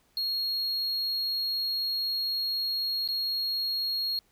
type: tone with dropouts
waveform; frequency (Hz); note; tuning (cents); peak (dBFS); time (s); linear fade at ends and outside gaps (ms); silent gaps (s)
triangle; 4291; C8; +43; -26; 0.17-4.19; 1; 3.077-3.087
effects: pink hiss -67 dBFS RMS until 4.31 s